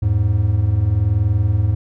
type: tone pair together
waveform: triangle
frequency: 84.01 / 104.9 Hz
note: E2 / G#2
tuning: +33 / +18 cents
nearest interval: major third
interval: 385 cents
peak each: -17 / -13 dBFS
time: 0.02-1.75 s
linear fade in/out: 10 ms
effects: none